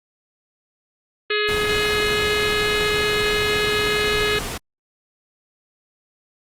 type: harmonic tone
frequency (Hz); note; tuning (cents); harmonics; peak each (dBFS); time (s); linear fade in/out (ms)
420.6; G#4; +22; 1 / 3 / 4 / 5 / 6 / 7 / 8 / 9 / 10; -22 / -29 / -26 / -28 / -28 / -29 / -34 / -30 / -32; 1.3-4.39; 5
type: noise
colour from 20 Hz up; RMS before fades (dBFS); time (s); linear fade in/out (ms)
pink; -28; 1.48-4.58; 10
effects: low-pass 12000 Hz 12 dB/octave + Opus 24 kbps